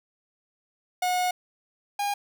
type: tone pair in turn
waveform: 45% pulse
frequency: 726 / 812.7 Hz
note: F#5 / G#5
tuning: -33 / -38 cents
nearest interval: major second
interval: 195 cents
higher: second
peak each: -23 / -25 dBFS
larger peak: first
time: 1.02-1.31 / 1.99-2.14 s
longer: first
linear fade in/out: 5 ms
effects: none